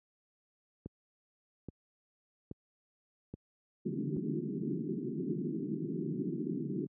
click train, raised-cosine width 3 ms, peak -28 dBFS, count 5, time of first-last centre 0.86-4.166 s, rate 1.21 Hz
pink band-pass noise, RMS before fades -36 dBFS, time 3.85-6.87 s, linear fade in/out 10 ms, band 140 to 400 Hz, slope 96 dB/octave
effects high-pass 80 Hz 12 dB/octave

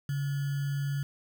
sine tone with sample-and-hold, 140.7 Hz, C#3, 26 cents sharp, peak -28 dBFS, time 0.09-1.03 s, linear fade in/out 2 ms, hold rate 1575 Hz, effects none

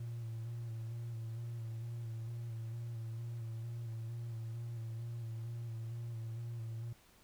triangle tone with vibrato, 115.3 Hz, A#2, 19 cents flat, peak -37 dBFS, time 0-6.93 s, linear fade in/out 5 ms, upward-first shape square, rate 2.2 Hz, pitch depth 28 cents each way, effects tanh soft clip ceiling -34 dBFS + pink hiss -65 dBFS RMS until 7.23 s

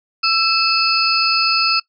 sine tone cluster, 1332 / 2619 / 4408 / 5020 Hz, E6 / E7 / C#8 / D#8, +18 / -12 / -11 / +15 cents, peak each -19 dBFS, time 0.23-1.8 s, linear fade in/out 10 ms, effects noise-tail reverb RT60 0.1 s tail -19 dB re dry

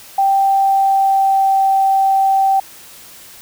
sine tone with pitch glide, 783 to 776.7 Hz, G5 to G5, -2 to -16 cents, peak -10 dBFS, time 0.18-2.6 s, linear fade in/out 5 ms, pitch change -14 cents, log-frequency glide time 0.43-1.61 s, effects white hiss -39 dBFS RMS until 3.41 s

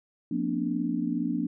sine tone cluster, 176.9 / 231.8 / 253.9 / 293.1 Hz, F3 / A#3 / B3 / D4, +23 / -10 / +48 / -3 cents, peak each -33 / -31 / -32 / -30 dBFS, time 0.31-1.47 s, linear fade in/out 5 ms, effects none

